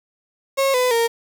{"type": "tone with pitch steps", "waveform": "35% pulse", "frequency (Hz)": [544, 501.7, 462.8], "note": ["C#5", "B4", "A#4"], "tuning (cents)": [-33, 27, -13], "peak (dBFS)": -14, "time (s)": [0.57, 1.08], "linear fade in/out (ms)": 20, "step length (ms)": 170, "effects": ["7-bit"]}